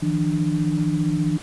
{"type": "tone cluster", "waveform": "sine", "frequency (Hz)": [156, 171.1, 297.3], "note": ["D#3", "F3", "D4"], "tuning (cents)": [5, -35, 21], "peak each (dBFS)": -23, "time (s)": [0.02, 1.38], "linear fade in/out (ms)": 10, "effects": ["pink hiss -40 dBFS RMS until 1.42 s", "resampled to 24000 Hz"]}